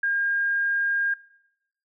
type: tone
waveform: sine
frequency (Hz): 1614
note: G#6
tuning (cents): -50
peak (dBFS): -21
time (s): 0.03-1.14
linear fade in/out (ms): 5
effects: noise-tail reverb RT60 0.8 s tail -20 dB re dry